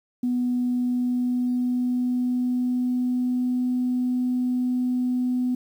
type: tone with pitch glide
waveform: sine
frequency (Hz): 246.9 to 249.9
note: B3 to B3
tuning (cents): 0 to +21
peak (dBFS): -20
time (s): 0.23-5.55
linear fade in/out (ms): 5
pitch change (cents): +21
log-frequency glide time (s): 0.66-3.67
effects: tanh soft clip ceiling -16 dBFS + 9-bit